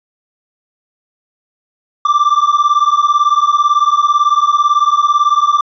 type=beating tone pair; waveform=triangle; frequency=1168 / 1186 Hz; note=D6 / D6; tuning=-10 / +17 cents; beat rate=18 Hz; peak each=-10 dBFS; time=2.05-5.61 s; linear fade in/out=5 ms; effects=resampled to 16000 Hz